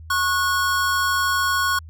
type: tone pair together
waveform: square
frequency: 1096 / 1463 Hz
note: C#6 / F#6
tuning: -20 / -20 cents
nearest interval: perfect fourth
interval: 500 cents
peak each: -22 dBFS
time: 0.1-1.79 s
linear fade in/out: 5 ms
effects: added 80 Hz sine -37 dBFS peak until 1.89 s